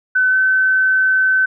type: tone with pitch glide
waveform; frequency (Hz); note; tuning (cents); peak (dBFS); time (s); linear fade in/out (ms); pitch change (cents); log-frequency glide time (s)
sine; 1513 to 1527; F#6 to G6; +38 to -46; -11; 0.15-1.46; 10; +16; 0.3-0.35
effects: none